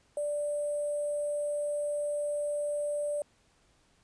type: tone with sample-and-hold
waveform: sine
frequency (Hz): 587.3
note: D5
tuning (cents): 0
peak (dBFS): -29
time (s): 0.17-3.22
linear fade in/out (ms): 2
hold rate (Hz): 8820
effects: pink hiss -67 dBFS RMS until 4.03 s + resampled to 22050 Hz